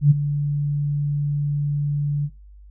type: tone with ADSR envelope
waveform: sine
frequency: 145.1 Hz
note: D3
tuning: 21 cents flat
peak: -7 dBFS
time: 0.01-2.3 s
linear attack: 96 ms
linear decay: 22 ms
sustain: -12 dB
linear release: 55 ms
effects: noise-tail reverb RT60 0.2 s tail -22 dB re dry + added 50 Hz sine -42 dBFS peak until 2.7 s